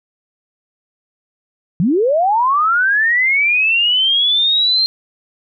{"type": "linear sweep", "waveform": "sine", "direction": "up", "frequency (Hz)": [151, 4195], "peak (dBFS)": -11, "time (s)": [1.8, 4.86], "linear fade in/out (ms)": 0, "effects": []}